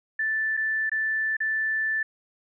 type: tone with dropouts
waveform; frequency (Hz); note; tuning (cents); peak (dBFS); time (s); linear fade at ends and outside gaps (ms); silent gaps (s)
sine; 1760; A6; 0; -23; 0.19-2.03; 5; 0.569-0.573 / 0.896-0.916 / 1.368-1.403
effects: none